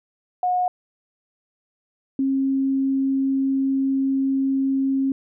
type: tone pair in turn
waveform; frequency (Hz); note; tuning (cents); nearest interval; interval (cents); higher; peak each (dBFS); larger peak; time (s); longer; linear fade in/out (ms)
sine; 725 / 269.5; F#5 / C#4; -35 / -49; octave + perfect fourth; 1714; first; -18; neither; 0.43-0.68 / 2.19-5.12; second; 2
effects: none